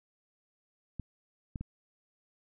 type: clicks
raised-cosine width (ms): 5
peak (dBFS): -25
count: 3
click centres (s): 0.997 / 1.558 / 1.61
effects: none